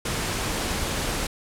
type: noise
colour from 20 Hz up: pink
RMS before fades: -27 dBFS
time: 0.05-1.27 s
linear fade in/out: 5 ms
effects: low-pass 11000 Hz 12 dB/octave